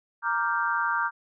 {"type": "chord", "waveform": "sine", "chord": "G minor seventh", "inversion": "first", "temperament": "equal", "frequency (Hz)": [932.3, 1174.7, 1396.9, 1568], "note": ["Bb5", "D6", "F6", "G6"], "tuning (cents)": [0, 0, 0, 0], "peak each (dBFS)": -29, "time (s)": [0.22, 1.11], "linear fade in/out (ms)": 50, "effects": []}